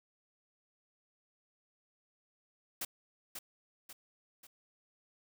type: noise with echo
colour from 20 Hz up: white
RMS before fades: -38 dBFS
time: 2.81-2.85 s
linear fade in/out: 5 ms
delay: 540 ms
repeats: 3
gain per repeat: -6 dB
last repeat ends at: 4.47 s
effects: none